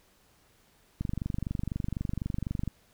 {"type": "click train", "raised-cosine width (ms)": 5, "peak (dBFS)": -19, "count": 41, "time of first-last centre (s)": [1.01, 2.677], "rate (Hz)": 24, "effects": ["pink hiss -64 dBFS RMS until 2.93 s"]}